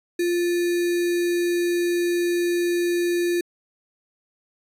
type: tone with sample-and-hold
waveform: sine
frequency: 347.8 Hz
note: F4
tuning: 7 cents flat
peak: -19 dBFS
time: 0.19-3.41 s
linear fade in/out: 5 ms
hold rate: 2100 Hz
effects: resampled to 32000 Hz